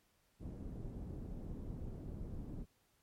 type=low-pass noise; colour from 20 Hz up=pink; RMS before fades=-45 dBFS; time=0.39-2.66 s; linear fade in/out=50 ms; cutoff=290 Hz; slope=12 dB/octave; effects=pink hiss -75 dBFS RMS until 3.02 s + MP3 64 kbps